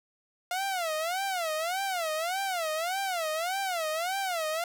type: tone with vibrato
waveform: sawtooth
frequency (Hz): 698.5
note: F5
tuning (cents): 0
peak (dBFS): -25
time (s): 0.51-4.64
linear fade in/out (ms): 2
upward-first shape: sine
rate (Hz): 1.7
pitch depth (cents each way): 210
effects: none